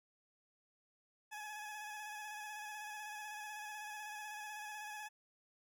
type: tone with vibrato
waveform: 20% pulse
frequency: 845 Hz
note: G#5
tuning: 30 cents sharp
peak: -40 dBFS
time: 1.31-5.09 s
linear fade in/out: 20 ms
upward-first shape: square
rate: 16 Hz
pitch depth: 24 cents each way
effects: none